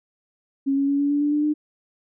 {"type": "tone with pitch steps", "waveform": "sine", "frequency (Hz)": [274, 277.7, 281.4, 285.1, 289, 292.8, 296.7, 300.7], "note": ["C#4", "C#4", "C#4", "C#4", "D4", "D4", "D4", "D4"], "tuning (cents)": [-20, 3, 26, 49, -28, -5, 18, 41], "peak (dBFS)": -18, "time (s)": [0.66, 1.54], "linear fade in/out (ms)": 20, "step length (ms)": 110, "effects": []}